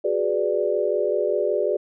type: chord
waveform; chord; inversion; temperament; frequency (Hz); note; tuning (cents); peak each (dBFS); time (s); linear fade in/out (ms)
sine; G# half-diminished seventh; third; equal; 370 / 415.3 / 493.9 / 587.3; F#4 / G#4 / B4 / D5; 0 / 0 / 0 / 0; -26 / -24 / -27 / -24; 0.04-1.77; 10
effects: none